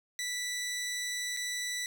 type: tone with dropouts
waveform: 15% pulse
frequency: 1972 Hz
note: B6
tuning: 3 cents flat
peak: -27 dBFS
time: 0.19-1.86 s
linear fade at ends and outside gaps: 1 ms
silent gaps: 1.366-1.371 s
effects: none